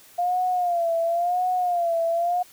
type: tone with vibrato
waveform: sine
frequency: 698.5 Hz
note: F5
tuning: in tune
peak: -20 dBFS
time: 0.18-2.43 s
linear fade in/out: 10 ms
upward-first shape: sine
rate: 0.95 Hz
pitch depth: 85 cents each way
effects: white hiss -51 dBFS RMS until 2.52 s